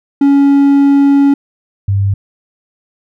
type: tone pair in turn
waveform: triangle / sine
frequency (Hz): 280 / 98.99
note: C#4 / G2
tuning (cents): +18 / +17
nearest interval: octave + tritone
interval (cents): 1801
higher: first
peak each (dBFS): -3 / -9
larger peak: first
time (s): 0.21-1.34 / 1.88-2.14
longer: first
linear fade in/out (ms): 5
effects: none